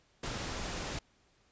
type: noise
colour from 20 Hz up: pink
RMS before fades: -38 dBFS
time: 0.23-0.99 s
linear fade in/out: 5 ms
effects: pink hiss -69 dBFS RMS until 1.51 s + resampled to 16000 Hz